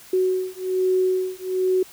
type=beating tone pair; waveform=sine; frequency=371.2 / 372.4 Hz; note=F#4 / F#4; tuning=+6 / +11 cents; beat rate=1.2 Hz; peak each=-22 dBFS; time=0.13-1.83 s; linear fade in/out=5 ms; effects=white hiss -46 dBFS RMS until 1.92 s